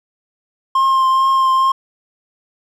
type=tone with vibrato; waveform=triangle; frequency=1060 Hz; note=C6; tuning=22 cents sharp; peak=-9 dBFS; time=0.75-1.72 s; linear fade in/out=5 ms; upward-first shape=triangle; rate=2.3 Hz; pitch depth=19 cents each way; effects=none